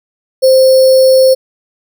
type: tone with sample-and-hold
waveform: sine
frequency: 523.3 Hz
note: C5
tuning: in tune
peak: -3 dBFS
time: 0.42-1.35 s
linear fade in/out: 20 ms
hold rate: 4900 Hz
effects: none